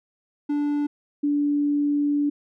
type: tone pair in turn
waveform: triangle / sine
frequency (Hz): 291.7 / 290.2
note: D4 / D4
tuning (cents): -12 / -21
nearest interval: unison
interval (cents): 9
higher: first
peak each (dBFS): -19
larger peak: neither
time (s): 0.49-0.87 / 1.23-2.3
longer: second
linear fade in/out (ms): 10
effects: none